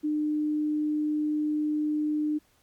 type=tone; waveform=sine; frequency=302 Hz; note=D4; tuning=48 cents sharp; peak=-24 dBFS; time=0.03-2.39 s; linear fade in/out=20 ms; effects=pink hiss -65 dBFS RMS until 2.62 s + MP3 96 kbps